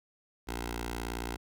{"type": "tone with notch filter", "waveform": "10% pulse", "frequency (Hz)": 58.6, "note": "A#1", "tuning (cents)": 10, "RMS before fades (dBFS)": -37, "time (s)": [0.47, 1.37], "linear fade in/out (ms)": 20, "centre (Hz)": 150, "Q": 0.56, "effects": []}